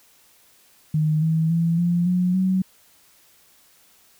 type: tone with pitch steps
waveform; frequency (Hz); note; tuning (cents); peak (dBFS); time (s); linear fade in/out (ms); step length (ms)
sine; 154.5 / 160.6 / 166.93 / 173.52 / 180.37 / 187.48; D#3 / E3 / E3 / F3 / F#3 / F#3; -12 / -45 / +22 / -11 / -44 / +23; -17; 0.94-2.62; 5; 280
effects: white hiss -56 dBFS RMS until 4.19 s